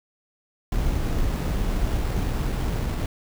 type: noise with sample-and-hold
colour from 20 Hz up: brown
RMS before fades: -24 dBFS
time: 0.72-3.06 s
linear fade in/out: 2 ms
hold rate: 6300 Hz
effects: none